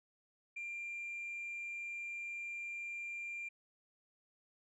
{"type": "tone", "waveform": "sine", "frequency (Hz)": 2383, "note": "D7", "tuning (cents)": 25, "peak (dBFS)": -39, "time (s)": [0.56, 3.49], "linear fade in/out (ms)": 10, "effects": ["tanh soft clip ceiling -38 dBFS"]}